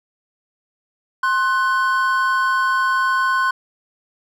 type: tone pair together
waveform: triangle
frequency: 1055.2 / 1496 Hz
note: C6 / F#6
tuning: +14 / +19 cents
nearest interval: tritone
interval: 605 cents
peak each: -16 / -17 dBFS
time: 1.23-3.51 s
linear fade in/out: 5 ms
effects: none